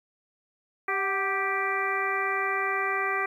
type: harmonic tone with a mistuned harmonic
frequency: 391.9 Hz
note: G4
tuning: in tune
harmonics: 1 / 2 / 3 / 4 / 5 / 6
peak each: -33 / -34 / -30 / -34 / -30 / -34 dBFS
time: 0.88-3.26 s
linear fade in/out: 5 ms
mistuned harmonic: 2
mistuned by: -59 cents
effects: 10-bit